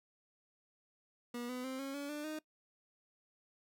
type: tone with pitch steps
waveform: 30% pulse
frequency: 240.9 / 251.1 / 261.8 / 272.9 / 284.5 / 296.6 / 309.2 Hz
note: B3 / B3 / C4 / C#4 / C#4 / D4 / D#4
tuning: -43 / +29 / +1 / -27 / +45 / +17 / -11 cents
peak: -37 dBFS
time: 1.34-2.39 s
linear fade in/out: 5 ms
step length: 150 ms
effects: noise-tail reverb RT60 0.1 s tail -21 dB re dry